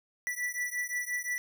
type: beating tone pair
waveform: square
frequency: 1961 / 1966.7 Hz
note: B6 / B6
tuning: -13 / -8 cents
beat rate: 5.7 Hz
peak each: -35 / -36 dBFS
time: 0.27-1.38 s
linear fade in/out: 0 ms
effects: none